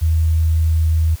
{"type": "tone", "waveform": "sine", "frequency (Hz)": 80.3, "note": "E2", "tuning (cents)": -45, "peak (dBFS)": -12, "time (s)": [0.01, 1.16], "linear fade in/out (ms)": 20, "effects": ["white hiss -42 dBFS RMS until 1.2 s"]}